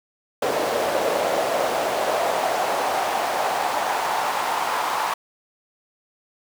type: noise with high-pass filter sweep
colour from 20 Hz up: brown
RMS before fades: -23 dBFS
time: 0.42-5.14 s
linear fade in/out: 5 ms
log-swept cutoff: 530 to 940 Hz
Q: 2.9
effects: none